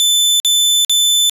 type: tone bursts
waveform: sawtooth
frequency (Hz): 3520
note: A7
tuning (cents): 0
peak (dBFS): -7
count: 3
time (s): 0-1.296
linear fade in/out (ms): 0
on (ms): 400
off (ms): 48
effects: resampled to 32000 Hz